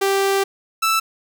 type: tone pair in turn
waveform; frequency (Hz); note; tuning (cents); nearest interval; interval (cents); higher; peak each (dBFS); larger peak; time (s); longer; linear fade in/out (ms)
sawtooth; 392 / 1321.5; G4 / E6; 0 / +4; octave + major sixth; 2104; second; -12; neither; 0.01-0.44 / 0.82-1; first; 10
effects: none